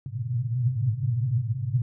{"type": "band-pass noise", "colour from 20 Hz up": "white", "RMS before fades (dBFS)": -26, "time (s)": [0.06, 1.82], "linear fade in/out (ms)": 2, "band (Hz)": [110, 130], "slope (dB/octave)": 96, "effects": []}